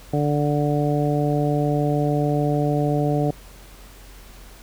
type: harmonic tone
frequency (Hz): 146.83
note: D3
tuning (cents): 0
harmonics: 1 / 2 / 3 / 4 / 5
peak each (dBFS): -21 / -24 / -26 / -27 / -28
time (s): 0.13-3.31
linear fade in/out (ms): 5
effects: added 45 Hz sine -43 dBFS peak until 4.62 s + pink hiss -47 dBFS RMS until 4.62 s